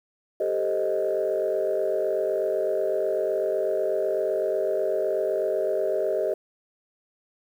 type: chord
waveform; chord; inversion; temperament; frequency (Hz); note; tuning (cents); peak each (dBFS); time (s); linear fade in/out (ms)
sine; A half-diminished seventh; third; equal; 392 / 440 / 523.3 / 622.3; G4 / A4 / C5 / Eb5; 0 / 0 / 0 / 0; -27 / -29 / -29 / -25; 0.4-6.34; 5
effects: tanh soft clip ceiling -15 dBFS + 9-bit